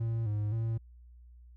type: tone with pitch steps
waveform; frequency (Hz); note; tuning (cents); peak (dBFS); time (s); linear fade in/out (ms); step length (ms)
triangle; 114.2 / 104.8 / 113.4; A#2 / G#2 / A#2; -35 / +16 / -47; -27; 0-0.78; 10; 260
effects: added 60 Hz sine -51 dBFS peak until 1.56 s